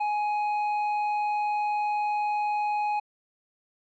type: tone with hard clipping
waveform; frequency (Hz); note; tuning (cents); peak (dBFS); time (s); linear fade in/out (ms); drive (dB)
triangle; 836; G#5; +11; -26; 0-3; 10; 10
effects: low-pass 4000 Hz 12 dB/octave